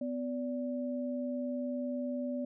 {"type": "tone pair together", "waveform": "sine", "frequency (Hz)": [251, 579], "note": ["B3", "D5"], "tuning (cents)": [28, -25], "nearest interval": "octave + major second", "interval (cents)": 1447, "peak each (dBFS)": [-34, -38], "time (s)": [0.01, 2.45], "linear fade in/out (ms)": 5, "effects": []}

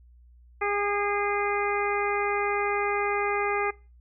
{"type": "harmonic tone with a mistuned harmonic", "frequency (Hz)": 407.5, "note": "G#4", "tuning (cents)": -33, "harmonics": [1, 2, 3, 4, 5, 6], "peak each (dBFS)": [-29, -30, -31, -36, -31, -35], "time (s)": [0.61, 3.71], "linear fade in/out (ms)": 10, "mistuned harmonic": 5, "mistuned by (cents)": 26, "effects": ["noise-tail reverb RT60 0.3 s tail -22 dB re dry", "added 60 Hz sine -51 dBFS peak until 4 s"]}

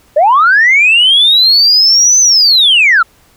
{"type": "linear two-way sweep", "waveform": "sine", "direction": "up then down", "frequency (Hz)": [554.4, 6190, 1267], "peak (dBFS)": -3, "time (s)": [0.16, 3.03], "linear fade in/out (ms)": 10, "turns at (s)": 2.2, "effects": ["tanh soft clip ceiling 0 dBFS", "pink hiss -48 dBFS RMS until 3.36 s"]}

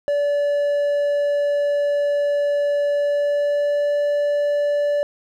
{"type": "tone with pitch glide", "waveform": "triangle", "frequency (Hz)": [577, 581.3], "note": ["D5", "D5"], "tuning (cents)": [-31, -18], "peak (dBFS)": -15, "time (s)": [0.08, 5.03], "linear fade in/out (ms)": 0, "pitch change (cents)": 13, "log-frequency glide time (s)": [2.9, 3.97], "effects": []}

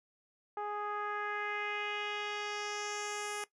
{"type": "tone with low-pass filter sweep", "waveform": "10% pulse", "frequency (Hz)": 415.3, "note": "G#4", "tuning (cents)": 0, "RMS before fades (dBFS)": -38, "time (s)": [0.57, 3.44], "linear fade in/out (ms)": 2, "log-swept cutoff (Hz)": [940, 10000], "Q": 2.1, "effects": ["noise-tail reverb RT60 0.1 s tail -17 dB re dry"]}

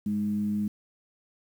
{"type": "tone with frequency modulation", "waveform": "sine", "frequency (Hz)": 207.7, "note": "G#3", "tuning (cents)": 0, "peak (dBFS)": -25, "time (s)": [0.06, 0.68], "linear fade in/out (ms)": 5, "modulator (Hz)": 106, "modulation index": 0.33, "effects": ["9-bit"]}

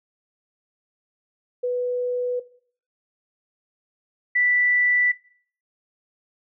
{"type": "tone pair in turn", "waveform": "sine", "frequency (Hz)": [493.9, 1971.8], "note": ["B4", "B6"], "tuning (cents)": [0, -3], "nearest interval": "2 octaves", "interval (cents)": 2397, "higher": "second", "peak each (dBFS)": [-21, -17], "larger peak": "second", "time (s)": [[1.63, 2.4], [4.35, 5.12]], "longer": "neither", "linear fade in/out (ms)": 10, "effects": ["noise-tail reverb RT60 0.5 s tail -17 dB re dry"]}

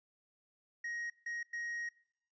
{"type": "tone bursts at uneven times", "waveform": "triangle", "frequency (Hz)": 1882, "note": "A#6", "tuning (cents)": 16, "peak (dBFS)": -36, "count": 3, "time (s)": [[0.84, 1.1], [1.26, 1.43], [1.53, 1.89]], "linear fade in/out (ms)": 5, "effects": ["noise-tail reverb RT60 0.6 s tail -22 dB re dry", "resampled to 16000 Hz"]}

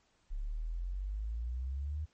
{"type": "exponential sweep", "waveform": "sine", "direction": "up", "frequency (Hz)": [34.09, 78.4], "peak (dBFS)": -34, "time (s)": [0.3, 2.06], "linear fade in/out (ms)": 20, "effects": ["pink hiss -72 dBFS RMS until 2.13 s", "MP3 32 kbps"]}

